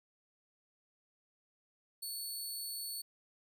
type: tone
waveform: 15% pulse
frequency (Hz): 4435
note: C#8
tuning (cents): 0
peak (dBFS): -33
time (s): 2.02-3.02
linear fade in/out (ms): 10
effects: none